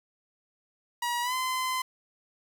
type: tone with pitch glide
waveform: sawtooth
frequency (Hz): 959 to 1027.8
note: A#5 to C6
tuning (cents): +49 to -31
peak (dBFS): -24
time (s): 1.02-1.82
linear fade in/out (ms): 5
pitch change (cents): +120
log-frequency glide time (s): 1.22-1.34
effects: 9-bit